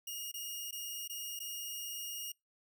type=tone with dropouts; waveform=10% pulse; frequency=2854 Hz; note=F7; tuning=37 cents sharp; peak=-31 dBFS; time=0.07-2.32 s; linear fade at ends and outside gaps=5 ms; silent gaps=0.316-0.34 / 0.71-0.725 / 1.077-1.096 / 1.392-1.401 s; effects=noise-tail reverb RT60 0.2 s tail -26 dB re dry